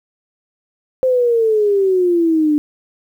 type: exponential sweep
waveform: sine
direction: down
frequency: 523 to 293.7 Hz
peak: -11 dBFS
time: 1.03-2.58 s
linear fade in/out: 0 ms
effects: 8-bit